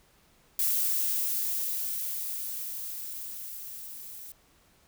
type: noise with level ramp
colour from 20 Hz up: violet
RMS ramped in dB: -26 to -44 dBFS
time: 0.59-4.32 s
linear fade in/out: 2 ms
effects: pink hiss -63 dBFS RMS until 4.87 s